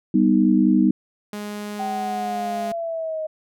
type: chord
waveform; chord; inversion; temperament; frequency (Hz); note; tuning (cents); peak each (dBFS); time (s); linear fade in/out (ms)
sine; G augmented; none; equal; 196 / 246.9 / 311.1; G3 / B3 / D#4; 0 / 0 / 0; -18; 0.14-0.91; 5
type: tone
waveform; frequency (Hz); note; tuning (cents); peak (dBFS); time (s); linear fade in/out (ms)
sawtooth; 207.7; G#3; 0; -25; 1.33-2.72; 2
type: linear sweep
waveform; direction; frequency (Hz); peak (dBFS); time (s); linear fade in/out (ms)
sine; down; 776 to 622.3; -24; 1.79-3.27; 10
effects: none